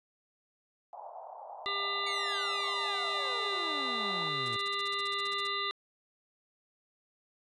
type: band-pass noise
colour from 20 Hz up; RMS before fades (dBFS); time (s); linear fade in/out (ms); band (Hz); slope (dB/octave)
pink; -46; 0.93-4.29; 0; 640 to 910; 48
type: harmonic tone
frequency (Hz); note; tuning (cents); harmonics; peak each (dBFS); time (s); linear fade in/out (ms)
399.8; G4; +34; 1 / 3 / 5 / 7 / 9 / 10; -42 / -35 / -38 / -42 / -38 / -39; 1.66-5.71; 0
type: exponential sweep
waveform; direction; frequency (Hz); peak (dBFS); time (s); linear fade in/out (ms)
sawtooth; down; 2285 to 110; -37; 2.06-4.57; 10
type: noise bursts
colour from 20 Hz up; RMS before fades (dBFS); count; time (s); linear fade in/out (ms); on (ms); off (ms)
white; -47; 16; 4.46-5.471; 0; 21; 45
effects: resampled to 22050 Hz